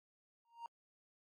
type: tone with exponential growth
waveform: triangle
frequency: 932.3 Hz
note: A#5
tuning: in tune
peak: -39 dBFS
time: 0.45-0.66 s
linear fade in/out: 1 ms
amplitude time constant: 45 ms
effects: AAC 64 kbps